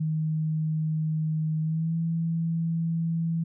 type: tone with pitch glide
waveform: sine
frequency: 156.7 to 165.16 Hz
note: D#3 to E3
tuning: +13 to +4 cents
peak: -24 dBFS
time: 0-3.44 s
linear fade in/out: 10 ms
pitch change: +91 cents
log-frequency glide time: 1.61-1.96 s
effects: none